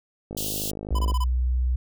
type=click train; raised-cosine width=2 ms; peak=-21 dBFS; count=43; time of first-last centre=0.31-1.119 s; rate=51.9 Hz
type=high-pass noise; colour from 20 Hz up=white; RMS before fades=-30 dBFS; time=0.37-0.71 s; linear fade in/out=5 ms; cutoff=2800 Hz; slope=96 dB/octave
type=tone with pitch glide; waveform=sine; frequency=61.74 to 62.46 Hz; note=B1 to B1; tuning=0 to +20 cents; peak=-20 dBFS; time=0.91-1.76 s; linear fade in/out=5 ms; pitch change=+20 cents; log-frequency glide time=1.04-1.53 s
type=tone bursts; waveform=square; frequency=1003 Hz; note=B5; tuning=26 cents sharp; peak=-29 dBFS; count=5; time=0.95-1.241 s; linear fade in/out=5 ms; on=39 ms; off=24 ms
effects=none